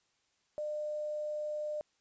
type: tone with quantisation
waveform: sine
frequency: 602 Hz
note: D5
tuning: 43 cents sharp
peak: -34 dBFS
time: 0.58-1.81 s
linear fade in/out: 0 ms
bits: 10
effects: white hiss -75 dBFS RMS until 2 s + resampled to 16000 Hz